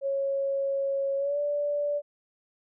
sine tone with pitch glide, 550 to 582 Hz, C#5 to D5, -14 to -16 cents, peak -25 dBFS, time 0.01-2.02 s, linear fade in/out 50 ms, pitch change +98 cents, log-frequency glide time 1.17-1.39 s, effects none

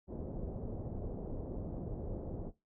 pink low-pass noise, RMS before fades -41 dBFS, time 0.07-2.52 s, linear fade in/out 50 ms, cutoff 590 Hz, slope 24 dB/octave, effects noise-tail reverb RT60 0.2 s tail -17 dB re dry

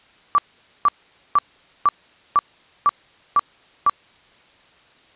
sine tone bursts, 1160 Hz, D6, 22 cents flat, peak -11 dBFS, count 8, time 0.35-3.896 s, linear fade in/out 0 ms, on 32 ms, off 470 ms, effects white hiss -53 dBFS RMS until 5.15 s + resampled to 8000 Hz

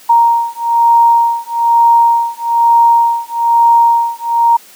sine beating tone pair, 932.3 / 933.4 Hz, A#5 / A#5, 0 / +2 cents, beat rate 1.1 Hz, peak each -10 dBFS, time 0.09-4.57 s, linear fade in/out 10 ms, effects white hiss -40 dBFS RMS until 4.75 s + high-pass 200 Hz 12 dB/octave

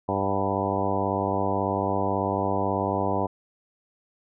harmonic tone with a mistuned harmonic, 98.2 Hz, G2, 4 cents sharp, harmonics 1 / 2 / 3 / 4 / 5 / 6 / 7 / 8 / 9 / 10, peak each -32 / -32 / -32 / -32 / -32 / -32 / -32 / -32 / -32 / -32 dBFS, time 0.08-3.27 s, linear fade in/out 10 ms, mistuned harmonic 8, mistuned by -32 cents, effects none

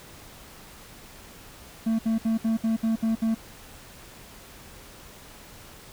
triangle tone bursts, 224 Hz, A3, 31 cents sharp, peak -19 dBFS, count 8, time 1.86-3.348 s, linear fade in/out 10 ms, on 130 ms, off 64 ms, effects pink hiss -47 dBFS RMS until 5.92 s

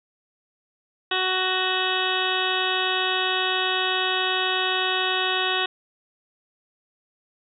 harmonic tone, 372.4 Hz, F#4, 11 cents sharp, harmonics 1 / 2 / 3 / 4 / 5 / 7 / 8 / 9 / 10, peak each -30 / -30 / -30 / -30 / -30 / -30 / -30 / -30 / -30 dBFS, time 1.11-5.66 s, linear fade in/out 5 ms, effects none

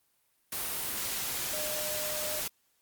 sine tone in noise, 607 Hz, D#5, 43 cents flat, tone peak -38 dBFS, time 1.53-2.4 s, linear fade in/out 5 ms, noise white, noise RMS -34 dBFS, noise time 0.52-2.48 s, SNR -7 dB, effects white hiss -72 dBFS RMS until 2.81 s + Opus 32 kbps

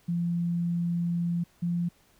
sine tone pair in turn, 171.8 / 172.9 Hz, F3 / F3, -28 / -17 cents, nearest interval unison, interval 11 cents, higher second, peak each -25 dBFS, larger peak neither, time 0.08-1.44 / 1.62-1.89 s, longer first, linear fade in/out 10 ms, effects pink hiss -63 dBFS RMS until 2.19 s

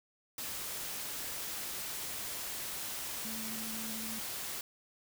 sine tone in noise, 221.6 Hz, A3, 13 cents sharp, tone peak -43 dBFS, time 3.25-4.19 s, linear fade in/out 2 ms, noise white, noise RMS -40 dBFS, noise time 0.38-4.61 s, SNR -6 dB, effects none

